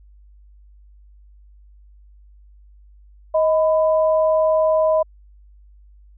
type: tone pair together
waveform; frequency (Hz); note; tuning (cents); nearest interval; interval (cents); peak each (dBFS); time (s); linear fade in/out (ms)
sine; 630 / 1000; D#5 / B5; +21 / +21; minor sixth; 800; -14 / -24; 3.34-5.03; 10
effects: added 50 Hz sine -45 dBFS peak until 6.17 s